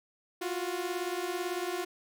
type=beating tone pair; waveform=sawtooth; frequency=347.4 / 365.4 Hz; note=F4 / F#4; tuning=-9 / -22 cents; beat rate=18 Hz; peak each=-31 dBFS; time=0.41-1.85 s; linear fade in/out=10 ms; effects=none